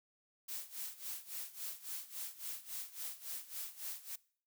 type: noise with tremolo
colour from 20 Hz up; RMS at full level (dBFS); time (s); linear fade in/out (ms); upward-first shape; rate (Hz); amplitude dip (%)
blue; -42; 0.48-4.16; 10; sine; 3.6; 85
effects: noise-tail reverb RT60 0.5 s tail -22 dB re dry